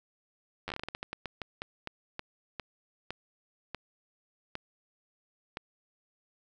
slowing click train, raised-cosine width 0.3 ms, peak -20 dBFS, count 22, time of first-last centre 0.68-5.571 s, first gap 10 ms, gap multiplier 1.26, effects none

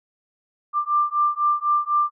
sine beating tone pair, 1184 / 1188 Hz, D6 / D6, +14 / +20 cents, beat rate 4 Hz, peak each -21 dBFS, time 0.73-2.11 s, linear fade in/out 50 ms, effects none

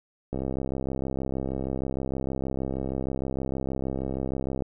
click train, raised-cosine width 2 ms, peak -17 dBFS, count 286, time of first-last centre 0.33-4.622 s, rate 66.4 Hz, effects none

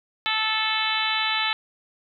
harmonic tone, 437.6 Hz, A4, 9 cents flat, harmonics 2 / 3 / 4 / 5 / 6 / 7 / 8 / 9, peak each -30 / -30 / -30 / -30 / -30 / -30 / -30 / -30 dBFS, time 0.26-1.53 s, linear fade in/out 0 ms, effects none

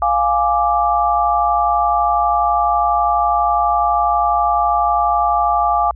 sine chord, D diminished, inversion first, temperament equal, 698.5 / 830.6 / 1174.7 Hz, F5 / Ab5 / D6, 0 / 0 / 0 cents, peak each -17 dBFS, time 0.02-5.91 s, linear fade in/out 2 ms, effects added 60 Hz sine -32 dBFS peak until 5.95 s

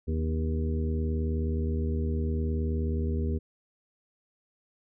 harmonic tone with a mistuned harmonic, 79.3 Hz, D#2, 33 cents sharp, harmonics 1 / 2 / 3 / 4 / 5 / 6, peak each -27 / -37 / -34 / -43 / -37 / -42 dBFS, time 0.07-3.39 s, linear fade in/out 20 ms, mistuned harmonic 4, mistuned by -59 cents, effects none

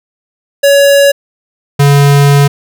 square tone pair in turn, 562 / 141.93 Hz, C#5 / C#3, +24 / +41 cents, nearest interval 2 octaves, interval 2383 cents, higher first, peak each -4 dBFS, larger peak neither, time 0.63-1.12 / 1.79-2.48 s, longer second, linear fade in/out 10 ms, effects none

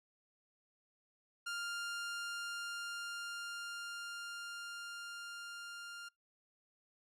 sawtooth tone with level ramp, 1400 Hz, F6, 4 cents sharp, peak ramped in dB -35 to -43 dBFS, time 1.46-6.09 s, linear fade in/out 10 ms, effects noise-tail reverb RT60 0.2 s tail -26 dB re dry + low-pass 10000 Hz 12 dB/octave

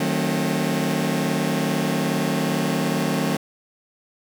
sawtooth chord, D# diminished seventh, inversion none, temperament just, 155.56 / 186.68 / 224 / 268.8 Hz, D#3 / F#3 / A3 / C4, 0 / +16 / +31 / +47 cents, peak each -22 dBFS, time 0-3.37 s, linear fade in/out 5 ms, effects none

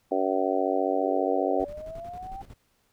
harmonic tone, 94.8 Hz, F#2, 43 cents sharp, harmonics 3 / 4 / 5 / 6 / 7 / 8, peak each -30 / -30 / -30 / -30 / -30 / -30 dBFS, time 0.11-1.65 s, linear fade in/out 10 ms
sine linear sweep, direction up, 370 to 793 Hz, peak -36 dBFS, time 0.95-2.42 s, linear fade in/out 5 ms
brown noise with tremolo, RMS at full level -43 dBFS, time 1.59-2.54 s, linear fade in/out 10 ms, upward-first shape square, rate 11 Hz, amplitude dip 70%
effects pink hiss -69 dBFS RMS until 2.92 s

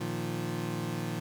25% pulse chord, Bb suspended fourth, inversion none, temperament equal with one note detuned, 116.54 / 154.31 / 174.61 Hz, Bb2 / Eb3 / F3, 0 / -14 / 0 cents, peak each -33 dBFS, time 0-1.2 s, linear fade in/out 10 ms, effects none

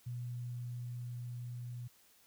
sine tone with level ramp, 121.7 Hz, B2, 25 cents flat, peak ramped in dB -38 to -41 dBFS, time 0.06-1.88 s, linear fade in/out 10 ms, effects white hiss -66 dBFS RMS until 2.26 s

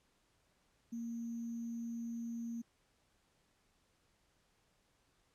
sine tone with sample-and-hold, 232.4 Hz, A#3, 5 cents flat, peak -39 dBFS, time 0.92-2.62 s, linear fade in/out 10 ms, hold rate 6300 Hz, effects pink hiss -75 dBFS RMS until 5.34 s + low-pass 10000 Hz 12 dB/octave

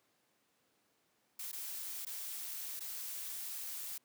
blue noise with dropouts, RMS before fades -43 dBFS, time 1.39-3.98 s, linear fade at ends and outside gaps 5 ms, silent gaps 1.517-1.528 / 2.051-2.066 / 2.795-2.805 s, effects pink hiss -75 dBFS RMS until 4.04 s + high-pass 200 Hz 12 dB/octave

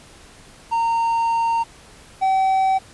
triangle tone pair in turn, 920 / 765.5 Hz, A#5 / G5, -23 / -41 cents, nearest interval minor third, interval 318 cents, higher first, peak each -15 / -13 dBFS, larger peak second, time 0.71-1.64 / 2.21-2.79 s, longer first, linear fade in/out 20 ms, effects pink hiss -46 dBFS RMS until 2.93 s + resampled to 24000 Hz

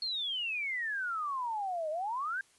sine exponential two-way sweep, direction down then up, 4357 to 602 to 1631 Hz, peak -32 dBFS, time 0.02-2.41 s, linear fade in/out 2 ms, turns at 1.9 s, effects white hiss -65 dBFS RMS until 2.58 s + resampled to 24000 Hz

